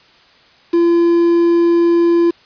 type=tone with quantisation; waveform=triangle; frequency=340.8 Hz; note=F4; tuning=42 cents flat; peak=-7 dBFS; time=0.73-2.31 s; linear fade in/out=10 ms; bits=5; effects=white hiss -48 dBFS RMS until 2.45 s + resampled to 11025 Hz